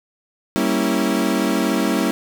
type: chord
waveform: 35% pulse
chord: G diminished seventh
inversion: none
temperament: equal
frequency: 196 / 233.1 / 277.2 / 329.6 Hz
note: G3 / Bb3 / Db4 / Fb4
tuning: 0 / 0 / 0 / 0 cents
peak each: -21 dBFS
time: 0.56-2.11 s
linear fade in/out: 0 ms
effects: none